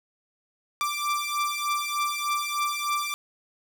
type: beating tone pair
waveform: sawtooth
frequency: 1174.7 / 1178 Hz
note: D6 / D6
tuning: 0 / +5 cents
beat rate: 3.3 Hz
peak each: -25 dBFS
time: 0.81-3.14 s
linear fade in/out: 0 ms
effects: none